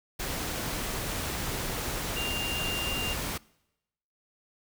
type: tone in noise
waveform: sine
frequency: 2794 Hz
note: F7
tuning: in tune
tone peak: -32 dBFS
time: 2.16-3.14 s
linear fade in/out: 10 ms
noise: pink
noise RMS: -33 dBFS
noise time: 0.19-3.38 s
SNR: -2 dB
effects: noise-tail reverb RT60 0.9 s tail -24 dB re dry